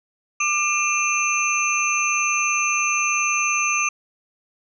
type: tone cluster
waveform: sine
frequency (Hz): 1194 / 2411 / 2670 / 6230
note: D6 / D7 / E7 / G8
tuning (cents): +28 / +45 / +22 / -12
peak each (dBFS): -24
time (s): 0.4-3.89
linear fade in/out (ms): 5
effects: none